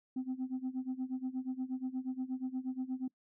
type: tone with tremolo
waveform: sine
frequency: 258 Hz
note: C4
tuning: 24 cents flat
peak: -30 dBFS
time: 0.16-3.08 s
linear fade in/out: 5 ms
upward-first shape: sine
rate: 8.4 Hz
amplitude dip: 90%
effects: noise-tail reverb RT60 0.1 s tail -24 dB re dry + tanh soft clip ceiling -31 dBFS